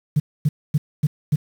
sine tone bursts, 149.4 Hz, D3, 30 cents sharp, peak -12 dBFS, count 5, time 0.16-1.36 s, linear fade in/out 10 ms, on 40 ms, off 250 ms, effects tanh soft clip ceiling -8 dBFS + 7-bit

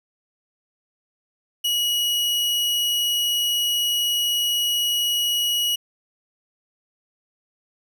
40% pulse tone, 2911 Hz, F#7, 29 cents flat, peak -19 dBFS, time 1.64-5.76 s, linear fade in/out 10 ms, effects none

